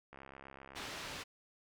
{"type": "click train", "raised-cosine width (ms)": 0.5, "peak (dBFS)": -36, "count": 51, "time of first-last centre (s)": [0.13, 0.867], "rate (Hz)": 67.8}
{"type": "low-pass noise", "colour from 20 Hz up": "white", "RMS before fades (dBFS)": -45, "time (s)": [0.75, 1.24], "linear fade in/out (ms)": 20, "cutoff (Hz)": 3700, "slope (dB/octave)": 12}
{"effects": []}